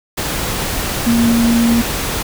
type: tone in noise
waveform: sine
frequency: 233.1 Hz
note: A#3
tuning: in tune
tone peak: -10 dBFS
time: 1.06-1.82 s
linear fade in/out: 10 ms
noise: pink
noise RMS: -20 dBFS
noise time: 0.17-2.23 s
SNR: +7 dB
effects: none